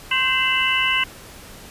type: tone cluster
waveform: sine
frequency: 1052 / 1553 / 2057 / 2659 / 2961 Hz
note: C6 / G6 / C7 / E7 / F#7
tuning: +9 / -17 / -30 / +14 / +1 cents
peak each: -25 / -26 / -23 / -22 / -22 dBFS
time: 0.11-1.04 s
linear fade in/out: 5 ms
effects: pink hiss -41 dBFS RMS until 1.7 s + resampled to 32000 Hz